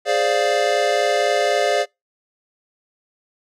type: chord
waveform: square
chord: D half-diminished seventh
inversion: second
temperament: equal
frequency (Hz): 415.3 / 523.3 / 587.3 / 698.5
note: Ab4 / C5 / D5 / F5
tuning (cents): 0 / 0 / 0 / 0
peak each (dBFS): -24 / -24 / -21 / -22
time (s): 0.05-1.86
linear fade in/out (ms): 50
effects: noise-tail reverb RT60 0.2 s tail -26 dB re dry + low-pass 7000 Hz 12 dB/octave